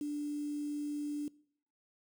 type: tone with quantisation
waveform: sine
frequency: 293.7 Hz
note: D4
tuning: in tune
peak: -34 dBFS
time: 0.01-1.28 s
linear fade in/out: 2 ms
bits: 9
effects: noise-tail reverb RT60 0.6 s tail -22 dB re dry